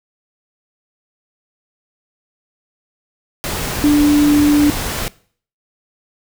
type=tone in noise; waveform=sine; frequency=293.7 Hz; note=D4; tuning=in tune; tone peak=-8 dBFS; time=3.84-4.7 s; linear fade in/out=0 ms; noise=pink; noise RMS=-22 dBFS; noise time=3.44-5.08 s; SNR=+11 dB; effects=noise-tail reverb RT60 0.5 s tail -21 dB re dry